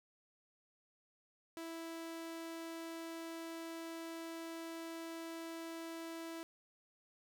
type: tone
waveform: sawtooth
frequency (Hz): 329.6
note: E4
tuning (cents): 0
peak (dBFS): -40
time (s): 1.57-6.43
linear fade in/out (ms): 0
effects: none